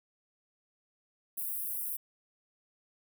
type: high-pass noise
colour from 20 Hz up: white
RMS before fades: -36 dBFS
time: 1.37-1.97 s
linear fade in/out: 10 ms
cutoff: 9800 Hz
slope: 48 dB/octave
effects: none